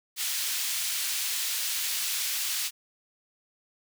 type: high-pass noise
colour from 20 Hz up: pink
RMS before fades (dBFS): -30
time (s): 0.16-2.71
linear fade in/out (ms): 50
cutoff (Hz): 3000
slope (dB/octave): 12
effects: none